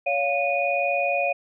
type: tone cluster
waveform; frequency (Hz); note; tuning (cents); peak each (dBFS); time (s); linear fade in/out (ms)
sine; 562 / 703 / 2469; C#5 / F5 / D#7; +24 / +11 / -14; -25; 0.06-1.33; 10
effects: none